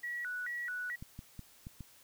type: tone with vibrato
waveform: sine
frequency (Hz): 1686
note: G#6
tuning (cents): +26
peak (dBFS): -36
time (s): 0.03-0.96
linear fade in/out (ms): 10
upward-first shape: square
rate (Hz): 2.3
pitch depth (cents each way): 230
type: clicks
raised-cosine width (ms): 5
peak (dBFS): -32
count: 5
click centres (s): 1.025 / 1.191 / 1.393 / 1.669 / 1.807
effects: white hiss -61 dBFS RMS until 2.03 s